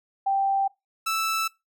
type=tone pair in turn; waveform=sine / sawtooth; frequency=784 / 1318.5 Hz; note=G5 / E6; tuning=0 / 0 cents; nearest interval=major sixth; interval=900 cents; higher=second; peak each=-20 dBFS; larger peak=neither; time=0.26-0.68 / 1.06-1.48 s; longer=neither; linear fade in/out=10 ms; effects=noise-tail reverb RT60 0.2 s tail -21 dB re dry